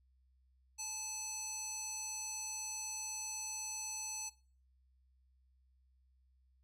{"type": "tone with band-pass filter", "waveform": "square", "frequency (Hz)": 866, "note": "A5", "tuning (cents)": -28, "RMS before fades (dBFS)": -43, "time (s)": [0.78, 4.3], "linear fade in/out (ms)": 20, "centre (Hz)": 7000, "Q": 3.1, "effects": ["noise-tail reverb RT60 0.4 s tail -19 dB re dry", "added 64 Hz sine -68 dBFS peak until 6.63 s"]}